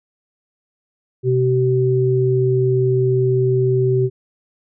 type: tone pair together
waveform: sine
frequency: 127.44 / 381.9 Hz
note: C3 / G4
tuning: -45 / -45 cents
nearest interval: octave + perfect fifth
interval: 1900 cents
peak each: -16 dBFS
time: 1.23-4.1 s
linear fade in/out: 50 ms
effects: none